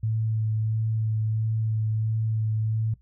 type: tone with vibrato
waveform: sine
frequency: 110 Hz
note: A2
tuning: in tune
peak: -23 dBFS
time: 0.03-2.94 s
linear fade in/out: 5 ms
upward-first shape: sine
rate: 1.5 Hz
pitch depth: 14 cents each way
effects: noise-tail reverb RT60 0.1 s tail -18 dB re dry + added 60 Hz sine -55 dBFS peak until 3.01 s